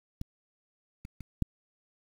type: clicks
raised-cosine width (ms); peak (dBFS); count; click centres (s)
5; -23 / -30 / -30 / -14; 4; 0.214 / 1.051 / 1.207 / 1.423
effects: 8-bit